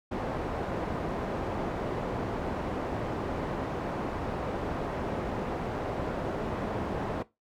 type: low-pass noise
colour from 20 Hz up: white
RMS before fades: -33 dBFS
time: 0.11-7.23 s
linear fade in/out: 10 ms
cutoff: 650 Hz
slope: 12 dB/octave
effects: noise-tail reverb RT60 0.2 s tail -17 dB re dry